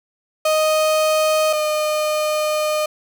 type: tone pair in turn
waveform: 35% pulse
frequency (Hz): 622.3 / 610.9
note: D#5 / D#5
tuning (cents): 0 / -32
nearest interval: unison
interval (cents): 32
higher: first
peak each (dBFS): -13 / -16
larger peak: first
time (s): 0.45-1.53 / 1.53-2.86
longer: second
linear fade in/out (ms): 5
effects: none